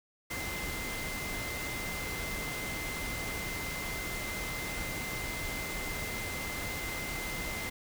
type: tone in noise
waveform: sine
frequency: 2074 Hz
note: C7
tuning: 16 cents flat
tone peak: -39 dBFS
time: 0.3-7.7 s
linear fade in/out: 10 ms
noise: pink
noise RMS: -38 dBFS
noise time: 0.3-7.7 s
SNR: -4 dB
effects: none

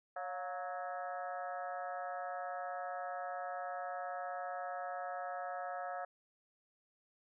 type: harmonic tone with a mistuned harmonic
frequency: 185 Hz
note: F#3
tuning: in tune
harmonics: 3 / 4 / 5 / 6 / 7 / 8 / 9 / 10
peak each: -46 / -41 / -54 / -56 / -47 / -57 / -50 / -60 dBFS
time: 0.16-6.05 s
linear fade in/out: 5 ms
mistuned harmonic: 4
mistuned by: -58 cents
effects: none

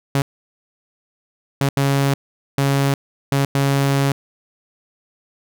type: tone bursts at uneven times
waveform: sawtooth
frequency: 138.59 Hz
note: C#3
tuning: in tune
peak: -11 dBFS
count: 6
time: 0.15-0.22 / 1.61-1.69 / 1.77-2.14 / 2.58-2.94 / 3.32-3.45 / 3.55-4.12 s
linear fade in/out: 2 ms
effects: none

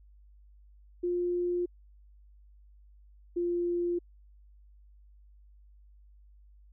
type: tone pair in turn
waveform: sine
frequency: 352.9 / 348.2 Hz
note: F4 / F4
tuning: +18 / -5 cents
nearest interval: unison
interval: 23 cents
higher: first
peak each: -27 dBFS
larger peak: neither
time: 1.03-1.66 / 3.36-3.99 s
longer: neither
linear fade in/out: 10 ms
effects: added 50 Hz sine -54 dBFS peak until 6.72 s

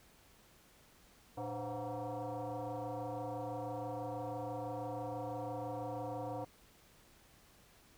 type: tone with frequency modulation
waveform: sine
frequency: 116.54 Hz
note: A#2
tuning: in tune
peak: -38 dBFS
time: 1.37-6.45 s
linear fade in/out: 10 ms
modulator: 207 Hz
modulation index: 3.9
effects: pink hiss -64 dBFS RMS until 7.97 s

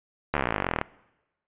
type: slowing click train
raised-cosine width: 0.5 ms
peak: -9 dBFS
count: 26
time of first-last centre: 0.34-0.814 s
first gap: 13 ms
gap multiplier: 1.03
effects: noise-tail reverb RT60 1.0 s tail -22 dB re dry + resampled to 8000 Hz

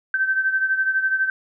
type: beating tone pair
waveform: sine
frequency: 1546 / 1558 Hz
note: G6 / G6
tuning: -24 / -11 cents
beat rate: 12 Hz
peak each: -19 / -25 dBFS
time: 0.14-1.3 s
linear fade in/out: 2 ms
effects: none

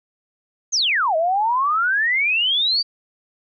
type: exponential two-way sweep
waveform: sine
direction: down then up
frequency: 6700 to 622.3 to 4713 Hz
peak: -16 dBFS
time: 0.72-2.83 s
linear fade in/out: 20 ms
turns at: 1.16 s
effects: none

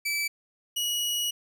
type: tone pair in turn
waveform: sawtooth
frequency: 2311 / 2912 Hz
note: D7 / F#7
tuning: -28 / -28 cents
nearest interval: major third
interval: 400 cents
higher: second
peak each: -23 dBFS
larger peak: neither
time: 0.05-0.28 / 0.76-1.31 s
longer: second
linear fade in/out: 10 ms
effects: none

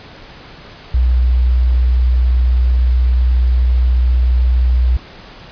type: tone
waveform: sine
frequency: 61.74 Hz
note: B1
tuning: in tune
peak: -9 dBFS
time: 0.94-4.97 s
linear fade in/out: 5 ms
effects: pink hiss -37 dBFS RMS until 5.51 s + resampled to 11025 Hz

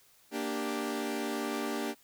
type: chord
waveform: sawtooth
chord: G minor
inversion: first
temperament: equal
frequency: 233.1 / 293.7 / 392 Hz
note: Bb3 / D4 / G4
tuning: 0 / 0 / 0 cents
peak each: -33 / -32 / -33 dBFS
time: 0.31-1.95 s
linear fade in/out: 50 ms
effects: white hiss -63 dBFS RMS until 2.03 s

